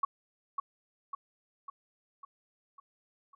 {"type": "tone with echo", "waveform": "sine", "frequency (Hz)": 1116, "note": "C#6", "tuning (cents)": 11, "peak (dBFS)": -24, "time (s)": [0.03, 0.05], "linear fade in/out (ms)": 5, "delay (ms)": 550, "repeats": 6, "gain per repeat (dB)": -5, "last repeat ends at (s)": 3.35, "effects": []}